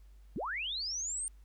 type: linear sweep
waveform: sine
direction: up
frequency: 138.59 to 8900 Hz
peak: -34 dBFS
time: 0.36-1.28 s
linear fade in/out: 0 ms
effects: added 50 Hz sine -53 dBFS peak until 1.44 s + pink hiss -73 dBFS RMS until 1.44 s